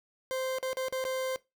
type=tone with dropouts; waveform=40% pulse; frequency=521 Hz; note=C5; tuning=7 cents flat; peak=-30 dBFS; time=0.31-1.36 s; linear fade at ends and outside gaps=0 ms; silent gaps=0.585-0.628 / 0.731-0.77 / 0.884-0.925 / 1.041-1.051 s; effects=noise-tail reverb RT60 0.2 s tail -19 dB re dry